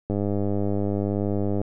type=click train; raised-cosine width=2 ms; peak=-13 dBFS; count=154; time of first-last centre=0.1-1.615 s; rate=101 Hz; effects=none